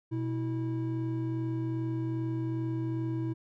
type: tone pair together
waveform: triangle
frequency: 122.6 / 325.3 Hz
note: B2 / E4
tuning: -12 / -23 cents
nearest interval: octave + perfect fourth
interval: 1689 cents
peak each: -30 / -31 dBFS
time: 0.11-3.34 s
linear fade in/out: 20 ms
effects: none